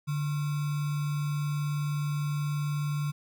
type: tone with sample-and-hold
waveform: sine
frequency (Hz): 146.83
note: D3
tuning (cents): 0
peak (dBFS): -27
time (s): 0.07-3.12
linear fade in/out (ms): 20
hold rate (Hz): 1225
effects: none